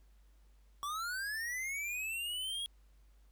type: linear sweep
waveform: square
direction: up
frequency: 1123 to 3322 Hz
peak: -37 dBFS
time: 0.83-2.66 s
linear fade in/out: 0 ms
effects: added 50 Hz sine -60 dBFS peak until 3.31 s + pink hiss -75 dBFS RMS until 3.31 s